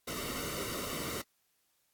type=noise with comb filter; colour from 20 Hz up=pink; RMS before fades=-38 dBFS; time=0.07-1.22 s; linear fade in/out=10 ms; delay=1.2 ms; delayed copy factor=-0.75; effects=white hiss -75 dBFS RMS until 1.93 s + AAC 64 kbps